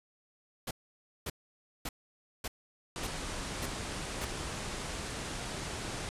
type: noise bursts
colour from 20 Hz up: pink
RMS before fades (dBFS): -37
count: 7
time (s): 0.67-4.25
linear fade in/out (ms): 5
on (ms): 40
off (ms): 550
type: low-pass noise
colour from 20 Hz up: pink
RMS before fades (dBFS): -39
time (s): 2.96-6.09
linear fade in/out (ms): 0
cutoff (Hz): 10000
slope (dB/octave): 48
effects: resampled to 32000 Hz